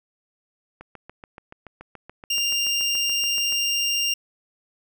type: click train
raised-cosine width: 0.5 ms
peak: -25 dBFS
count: 20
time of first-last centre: 0.81-3.524 s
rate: 7 Hz
type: tone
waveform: 25% pulse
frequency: 2794 Hz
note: F7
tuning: in tune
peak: -17 dBFS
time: 2.3-4.14 s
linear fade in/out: 5 ms
effects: none